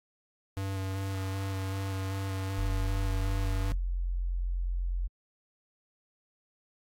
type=tone with vibrato; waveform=square; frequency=96.4 Hz; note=G2; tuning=28 cents flat; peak=-32 dBFS; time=0.57-3.72 s; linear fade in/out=0 ms; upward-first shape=square; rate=2.6 Hz; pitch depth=14 cents each way
type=tone; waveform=sine; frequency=44.12 Hz; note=F1; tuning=18 cents sharp; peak=-28 dBFS; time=2.57-5.08 s; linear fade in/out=20 ms
effects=AAC 48 kbps